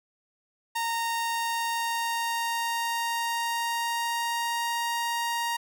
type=tone with pitch glide; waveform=sawtooth; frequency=924 to 936.9 Hz; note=A#5 to A#5; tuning=-16 to +8 cents; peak=-23 dBFS; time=0.75-5.57 s; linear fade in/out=10 ms; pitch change=+24 cents; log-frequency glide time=0.96-4.83 s; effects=none

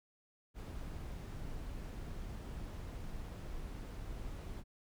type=noise; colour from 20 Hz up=brown; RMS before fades=-44 dBFS; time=0.54-4.64 s; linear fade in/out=50 ms; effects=none

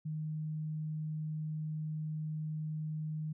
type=tone; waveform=sine; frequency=154.9 Hz; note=D#3; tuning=7 cents flat; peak=-35 dBFS; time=0.05-3.33 s; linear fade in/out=10 ms; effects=none

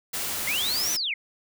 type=noise; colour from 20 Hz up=white; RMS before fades=-30 dBFS; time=0.13-0.97 s; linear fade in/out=10 ms
type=linear two-way sweep; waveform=sine; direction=up then down; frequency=2011 to 6110 to 2011 Hz; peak=-25 dBFS; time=0.47-1.14 s; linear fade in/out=5 ms; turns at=0.92 s
effects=none

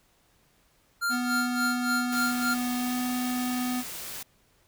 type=tone with tremolo; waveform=square; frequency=1394 Hz; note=F6; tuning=4 cents flat; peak=-25 dBFS; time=1.01-2.55 s; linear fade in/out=20 ms; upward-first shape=sine; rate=3.5 Hz; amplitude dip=80%
type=tone with pitch glide; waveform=square; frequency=246.9 to 249.6 Hz; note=B3 to B3; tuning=0 to +19 cents; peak=-28 dBFS; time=1.09-3.84 s; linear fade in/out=50 ms; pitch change=+19 cents; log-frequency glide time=2.72-2.98 s
type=noise; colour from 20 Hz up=white; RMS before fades=-38 dBFS; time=2.12-4.23 s; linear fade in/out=5 ms
effects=pink hiss -65 dBFS RMS until 4.67 s

